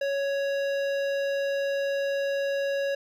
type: tone with hard clipping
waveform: triangle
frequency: 556 Hz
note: C#5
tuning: 5 cents sharp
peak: -27 dBFS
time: 0.01-2.95 s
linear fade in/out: 5 ms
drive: 18 dB
effects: none